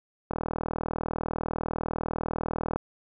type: click train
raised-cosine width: 1 ms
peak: -15 dBFS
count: 99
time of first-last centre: 0.31-2.76 s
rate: 40 Hz
effects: none